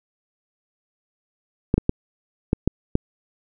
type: clicks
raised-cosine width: 3 ms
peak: -4 dBFS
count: 6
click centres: 1.741 / 1.78 / 1.894 / 2.531 / 2.676 / 2.954 s
effects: none